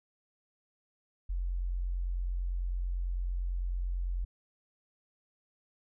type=tone; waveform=sine; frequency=44.5 Hz; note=F1; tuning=33 cents sharp; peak=-30 dBFS; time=1.29-4.25 s; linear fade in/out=10 ms; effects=none